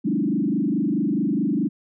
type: tone with frequency modulation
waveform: sine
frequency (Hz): 249.1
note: B3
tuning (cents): +15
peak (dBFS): -19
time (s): 0.04-1.69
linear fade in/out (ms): 20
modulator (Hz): 24.7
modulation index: 2.8
effects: none